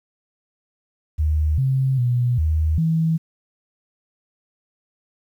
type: tone with pitch steps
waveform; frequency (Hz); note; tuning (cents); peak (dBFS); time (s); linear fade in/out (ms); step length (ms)
sine; 76.7 / 132.8 / 122.5 / 78.5 / 162; D#2 / C3 / B2 / D#2 / E3; -24 / +26 / -14 / +16 / -30; -16; 1.18-3.18; 20; 400
effects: 9-bit